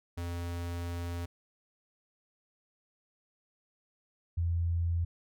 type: tone pair in turn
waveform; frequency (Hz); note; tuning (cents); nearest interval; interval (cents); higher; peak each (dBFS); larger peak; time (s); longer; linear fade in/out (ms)
square / sine; 86.3 / 84.92; F2 / F2; -20 / -48; unison; 28; first; -35 / -27; second; 0.17-1.26 / 4.37-5.05; first; 10
effects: none